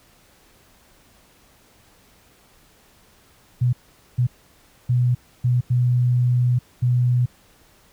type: tone bursts at uneven times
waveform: sine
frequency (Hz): 123.47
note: B2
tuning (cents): 0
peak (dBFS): -15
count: 6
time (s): 3.61-3.73 / 4.18-4.27 / 4.89-5.15 / 5.44-5.61 / 5.7-6.59 / 6.82-7.26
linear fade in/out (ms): 10
effects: pink hiss -55 dBFS RMS until 7.92 s